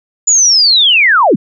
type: linear sweep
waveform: sine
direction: down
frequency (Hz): 7040 to 139.9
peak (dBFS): -5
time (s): 0.27-1.36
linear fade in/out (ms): 10
effects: none